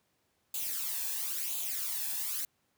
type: noise with flanger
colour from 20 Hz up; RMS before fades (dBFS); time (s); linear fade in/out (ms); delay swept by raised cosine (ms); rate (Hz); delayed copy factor
blue; -35; 0.54-2.45; 2; 0.27 to 1.19; 0.97; +0.65
effects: pink hiss -75 dBFS RMS until 2.77 s + high-pass 80 Hz 12 dB/octave